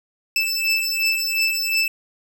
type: beating tone pair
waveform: 25% pulse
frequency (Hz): 2637 / 2639.8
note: E7 / E7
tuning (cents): 0 / +2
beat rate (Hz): 2.8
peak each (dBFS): -18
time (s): 0.36-1.88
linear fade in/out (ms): 2
effects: none